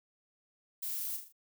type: noise with echo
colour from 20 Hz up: violet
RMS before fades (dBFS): -38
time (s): 0.82-1.17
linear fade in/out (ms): 10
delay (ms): 39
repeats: 4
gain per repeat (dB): -6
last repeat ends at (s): 1.326
effects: none